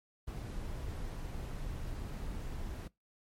brown noise, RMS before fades -40 dBFS, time 0.27-2.88 s, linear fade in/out 10 ms, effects noise-tail reverb RT60 0.2 s tail -23 dB re dry + MP3 64 kbps

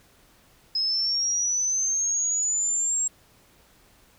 sine linear sweep, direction up, 5100 to 7590 Hz, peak -22 dBFS, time 0.75-3.08 s, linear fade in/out 5 ms, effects pink hiss -58 dBFS RMS until 4.18 s

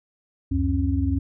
sine tone cluster, 71 / 91.9 / 271.8 Hz, C#2 / F#2 / C#4, +42 / -11 / -34 cents, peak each -24 dBFS, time 0.51-1.19 s, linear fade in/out 10 ms, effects none

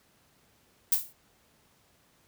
violet noise with exponential decay, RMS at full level -20 dBFS, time 0.92-1.13 s, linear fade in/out 5 ms, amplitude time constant 44 ms, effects pink hiss -65 dBFS RMS until 2.27 s + high-pass 60 Hz 12 dB/octave

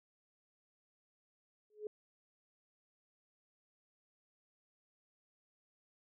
sine tone with exponential growth, 423.2 Hz, G#4, 33 cents sharp, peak -35 dBFS, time 1.7-1.87 s, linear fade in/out 2 ms, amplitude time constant 36 ms, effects none

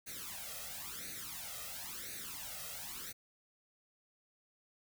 white noise with flanger, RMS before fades -45 dBFS, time 0.06-3.13 s, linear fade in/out 20 ms, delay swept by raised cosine 0.47 to 1.57 ms, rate 0.97 Hz, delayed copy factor +0.85, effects none

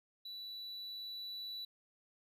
triangle tone with level ramp, 3951 Hz, B7, in tune, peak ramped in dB -43 to -40 dBFS, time 0.25-1.65 s, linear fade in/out 5 ms, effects none

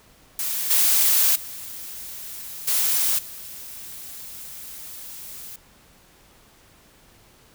blue noise with level steps, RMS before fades -26 / -18 / -36 / -21 / -38 dBFS, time 0.39-5.56 s, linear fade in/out 2 ms, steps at 0.7 / 1.35 / 2.67 / 3.18 s, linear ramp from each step 10 ms, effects pink hiss -54 dBFS RMS until 7.54 s

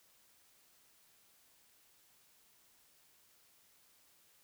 silence, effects white hiss -68 dBFS RMS until 4.43 s

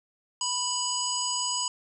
harmonic tone with a mistuned harmonic, 987.8 Hz, B5, in tune, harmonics 1 / 3 / 5 / 7 / 8, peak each -33 / -33 / -33 / -33 / -33 dBFS, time 0.41-1.68 s, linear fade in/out 2 ms, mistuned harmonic 7, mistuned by -46 cents, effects none

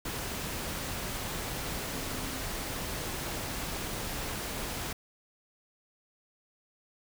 sine tone in noise, 261.6 Hz, C4, in tune, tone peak -44 dBFS, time 1.94-2.43 s, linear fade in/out 5 ms, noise pink, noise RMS -36 dBFS, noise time 0.05-4.93 s, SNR -11 dB, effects none

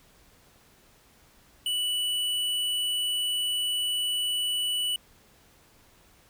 triangle tone with hard clipping, 2960 Hz, F#7, in tune, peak -27 dBFS, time 1.66-4.96 s, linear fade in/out 2 ms, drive 14 dB, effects pink hiss -59 dBFS RMS until 6.29 s

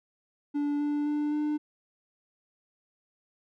triangle tone with pitch steps, 290.2 / 293.2 / 296.3 / 299.4 Hz, D4 / D4 / D4 / D4, -21 / -3 / +15 / +33 cents, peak -24 dBFS, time 0.54-1.58 s, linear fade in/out 20 ms, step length 260 ms, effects none

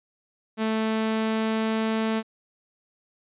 sawtooth tone with pitch glide, 220 to 221.3 Hz, A3 to A3, 0 to +10 cents, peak -19 dBFS, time 0.57-2.23 s, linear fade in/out 50 ms, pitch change +10 cents, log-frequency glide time 0.78-1.96 s, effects resampled to 8000 Hz

